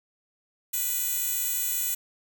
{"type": "tone with high-pass filter", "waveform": "10% pulse", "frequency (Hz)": 493.9, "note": "B4", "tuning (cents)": 0, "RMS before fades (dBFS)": -28, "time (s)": [0.73, 1.95], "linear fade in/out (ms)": 10, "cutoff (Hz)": 10000, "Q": 0.59, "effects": []}